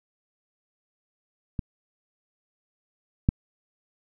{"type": "clicks", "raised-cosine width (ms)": 5, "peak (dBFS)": [-16, -6], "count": 2, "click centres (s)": [1.592, 3.289], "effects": []}